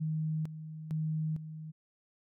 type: tone with tremolo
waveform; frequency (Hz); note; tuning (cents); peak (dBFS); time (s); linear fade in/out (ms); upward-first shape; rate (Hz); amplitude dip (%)
sine; 156.6; D#3; +11; -30; 0-1.72; 20; square; 1.1; 70
effects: none